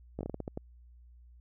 slowing click train, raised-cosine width 2 ms, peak -23 dBFS, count 9, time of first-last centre 0.19-0.575 s, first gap 18 ms, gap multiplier 1.27, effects added 60 Hz sine -53 dBFS peak until 1.4 s

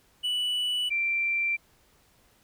triangle / sine tone pair in turn, 2960 / 2354 Hz, F#7 / D7, 0 / +3 cents, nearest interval major third, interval 397 cents, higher first, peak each -24 dBFS, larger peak neither, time 0.23-0.9 / 0.9-1.57 s, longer neither, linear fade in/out 20 ms, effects pink hiss -63 dBFS RMS until 2.43 s

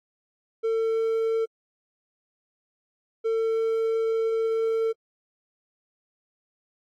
triangle tone pair in turn, 449.5 / 449.5 Hz, A4 / A4, +37 / +37 cents, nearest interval unison, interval 0 cents, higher neither, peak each -20 dBFS, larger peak neither, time 0.63-1.46 / 3.24-4.93 s, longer second, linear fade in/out 20 ms, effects AAC 48 kbps

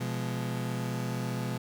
35% pulse chord, F diminished, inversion second, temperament just, 125.72 / 174.61 / 209.5 Hz, Cb3 / F3 / Ab3, +31 / 0 / +15 cents, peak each -31 / -36 / -36 dBFS, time 0-1.58 s, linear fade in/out 10 ms, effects none

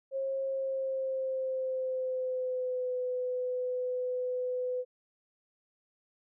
sine tone with pitch glide, 538 to 502 Hz, C5 to B4, +48 to +28 cents, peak -30 dBFS, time 0.11-4.85 s, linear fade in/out 50 ms, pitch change -120 cents, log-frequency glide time 0.44-2.96 s, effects none

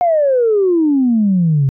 sine exponential sweep, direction down, 723 to 131.5 Hz, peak -9 dBFS, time 0.01-1.69 s, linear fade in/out 0 ms, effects tanh soft clip ceiling -5 dBFS

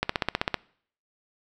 click train, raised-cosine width 0.3 ms, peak -7 dBFS, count 9, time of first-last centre 0.03-0.543 s, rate 15.6 Hz, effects noise-tail reverb RT60 0.6 s tail -24 dB re dry

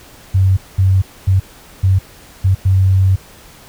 sine tone bursts at uneven times, 95 Hz, F#2, 46 cents sharp, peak -8 dBFS, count 6, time 0.34-0.57 / 0.78-1.02 / 1.27-1.4 / 1.83-1.99 / 2.44-2.55 / 2.65-3.16 s, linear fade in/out 10 ms, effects pink hiss -41 dBFS RMS until 3.68 s

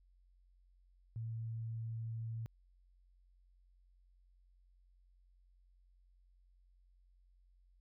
sine tone, 113.3 Hz, A#2, 49 cents flat, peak -39 dBFS, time 1.16-2.46 s, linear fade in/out 0 ms, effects added 45 Hz sine -65 dBFS peak until 7.8 s

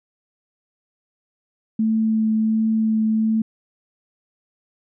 sine tone with vibrato, 220 Hz, A3, in tune, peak -16 dBFS, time 1.79-3.42 s, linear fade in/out 5 ms, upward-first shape triangle, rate 1.4 Hz, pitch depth 11 cents each way, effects none

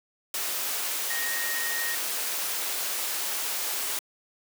sine tone in noise, 1864.7 Hz, A#6, in tune, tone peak -31 dBFS, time 1.1-1.95 s, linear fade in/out 2 ms, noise white, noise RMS -30 dBFS, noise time 0.34-3.99 s, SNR -4 dB, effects high-pass 400 Hz 12 dB/octave

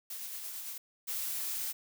blue noise with tremolo, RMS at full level -40 dBFS, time 0.1-0.78 s, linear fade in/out 5 ms, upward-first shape triangle, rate 8.9 Hz, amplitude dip 35%
blue noise, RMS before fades -36 dBFS, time 1.07-1.73 s, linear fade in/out 20 ms
effects none

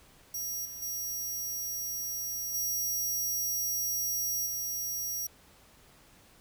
20% pulse tone with level steps, 5700 Hz, F8, 34 cents sharp, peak -28 / -35 / -28 / -24 / -27 dBFS, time 0.34-5.27 s, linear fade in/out 5 ms, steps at 0.65 / 0.82 / 2.54 / 4.46 s, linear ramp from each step 5 ms, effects pink hiss -59 dBFS RMS until 6.4 s

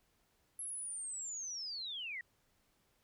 sine linear sweep, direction down, 11175 to 1864.7 Hz, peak -40 dBFS, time 0.59-2.21 s, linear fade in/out 2 ms, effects pink hiss -75 dBFS RMS until 3.03 s

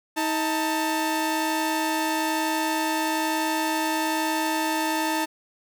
sawtooth tone pair together, 317 / 889.9 Hz, D#4 / A5, +32 / +19 cents, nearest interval octave + tritone, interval 1787 cents, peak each -22 dBFS, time 0.16-5.26 s, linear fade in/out 20 ms, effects none

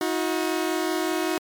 sawtooth tone pair together, 317.5 / 362.7 Hz, D#4 / F#4, +35 / -34 cents, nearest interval major second, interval 231 cents, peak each -22 dBFS, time 0.01-1.38 s, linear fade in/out 2 ms, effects MP3 96 kbps

